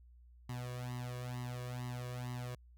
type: tone with flanger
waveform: sawtooth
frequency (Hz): 123.8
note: B2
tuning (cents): +5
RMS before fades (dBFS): -42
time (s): 0.49-2.55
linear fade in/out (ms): 5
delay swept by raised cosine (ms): 1 to 1.79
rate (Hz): 2.2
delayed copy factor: +0.9
effects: added 60 Hz sine -57 dBFS peak until 2.77 s